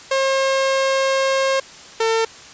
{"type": "tone pair in turn", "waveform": "sawtooth", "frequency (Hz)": [537, 450.3], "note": ["C5", "A4"], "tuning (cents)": [45, 40], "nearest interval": "minor third", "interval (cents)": 305, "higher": "first", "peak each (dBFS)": -12, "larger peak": "neither", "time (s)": [[0.11, 1.6], [2, 2.25]], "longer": "first", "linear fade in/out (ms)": 5, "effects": ["white hiss -40 dBFS RMS until 2.53 s", "resampled to 16000 Hz"]}